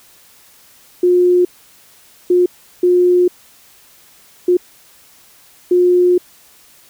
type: tone bursts at uneven times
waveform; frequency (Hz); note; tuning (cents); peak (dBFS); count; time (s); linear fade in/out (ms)
sine; 357.6; F4; +41; -8; 5; 1.03-1.45 / 2.3-2.46 / 2.83-3.28 / 4.48-4.57 / 5.71-6.18; 5
effects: white hiss -47 dBFS RMS until 6.89 s